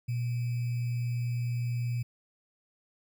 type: tone with sample-and-hold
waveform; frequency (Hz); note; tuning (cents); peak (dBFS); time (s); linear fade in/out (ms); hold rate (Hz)
sine; 120.6; B2; -41; -28; 0.08-2.03; 10; 2450
effects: none